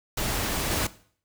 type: noise with level steps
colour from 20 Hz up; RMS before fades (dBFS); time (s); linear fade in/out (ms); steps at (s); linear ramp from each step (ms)
pink; -28 / -26; 0.17-0.87; 5; 0.71; 2
effects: noise-tail reverb RT60 0.5 s tail -17 dB re dry